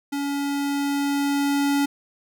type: tone with level ramp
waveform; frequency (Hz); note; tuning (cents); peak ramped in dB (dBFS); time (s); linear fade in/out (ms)
square; 282.6; C#4; +34; -25 to -19; 0.12-1.86; 10
effects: none